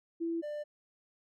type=tone pair in turn; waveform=sine / triangle; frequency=333.3 / 593.9 Hz; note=E4 / D5; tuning=+19 / +19 cents; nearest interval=minor seventh; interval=1000 cents; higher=second; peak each=-31 / -34 dBFS; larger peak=first; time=0.2-0.42 / 0.42-0.64 s; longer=neither; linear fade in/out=20 ms; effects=none